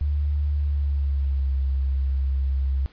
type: tone with pitch glide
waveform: sine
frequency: 72.9 to 67.24 Hz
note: D2 to C2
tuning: -12 to +48 cents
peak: -20 dBFS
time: 0.01-2.86 s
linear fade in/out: 0 ms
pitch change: -140 cents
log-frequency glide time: 0.55-1.53 s
effects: pink hiss -55 dBFS RMS until 2.92 s + resampled to 11025 Hz